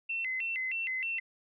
sine tone with vibrato, 2349 Hz, D7, in tune, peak -31 dBFS, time 0.09-1.2 s, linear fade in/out 10 ms, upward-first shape square, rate 3.2 Hz, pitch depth 240 cents each way, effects none

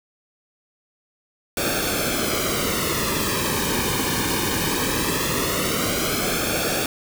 pink noise with flanger, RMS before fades -23 dBFS, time 1.57-6.86 s, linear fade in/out 2 ms, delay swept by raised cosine 1 to 1.51 ms, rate 0.19 Hz, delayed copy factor -0.75, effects none

